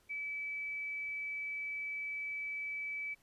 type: tone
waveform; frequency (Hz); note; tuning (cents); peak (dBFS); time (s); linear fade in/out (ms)
sine; 2300; D7; -37; -37; 0.09-3.15; 20
effects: pink hiss -70 dBFS RMS until 3.22 s + resampled to 32000 Hz